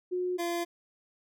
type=tone pair in turn; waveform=sine / 25% pulse; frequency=362 / 343.5 Hz; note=F#4 / F4; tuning=-38 / -29 cents; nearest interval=minor second; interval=91 cents; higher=first; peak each=-28 / -26 dBFS; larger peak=second; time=0.11-0.38 / 0.38-0.65 s; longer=neither; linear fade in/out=20 ms; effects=none